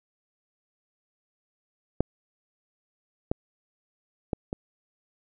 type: clicks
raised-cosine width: 2 ms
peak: -8 / -11 / -13 / -17 dBFS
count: 4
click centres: 2.006 / 3.315 / 4.332 / 4.529 s
effects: none